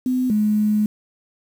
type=tone pair in turn; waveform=sine; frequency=254.1 / 211.6 Hz; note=B3 / G#3; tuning=+49 / +33 cents; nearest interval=minor third; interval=316 cents; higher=first; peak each=-17 / -15 dBFS; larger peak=second; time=0.06-0.3 / 0.3-0.86 s; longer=second; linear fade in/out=2 ms; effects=7-bit